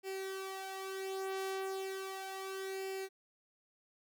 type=tone with flanger; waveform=sawtooth; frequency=384 Hz; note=G4; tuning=36 cents flat; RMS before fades=-41 dBFS; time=0.03-3.09 s; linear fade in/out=50 ms; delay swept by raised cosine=0.4 to 2.6 ms; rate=0.35 Hz; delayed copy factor=+0.6; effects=none